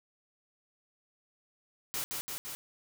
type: noise with echo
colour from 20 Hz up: white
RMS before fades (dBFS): -35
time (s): 1.94-2.04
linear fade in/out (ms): 0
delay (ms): 170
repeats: 3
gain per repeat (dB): -2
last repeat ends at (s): 2.55
effects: none